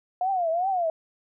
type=tone with vibrato; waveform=sine; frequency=710 Hz; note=F5; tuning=28 cents sharp; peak=-22 dBFS; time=0.21-0.9 s; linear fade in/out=2 ms; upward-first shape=triangle; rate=2.6 Hz; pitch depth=190 cents each way; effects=none